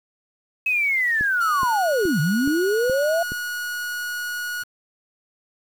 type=linear two-way sweep; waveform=sine; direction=down then up; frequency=2583 to 138.59 to 691 Hz; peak=-18 dBFS; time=0.66-3.23 s; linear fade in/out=5 ms; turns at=2.2 s
type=click train; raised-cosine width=3 ms; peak=-19 dBFS; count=6; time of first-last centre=1.21-3.32 s; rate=2.37 Hz
type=tone; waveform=45% pulse; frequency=1453 Hz; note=F#6; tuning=32 cents flat; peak=-26 dBFS; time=1.4-4.64 s; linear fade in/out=20 ms
effects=7-bit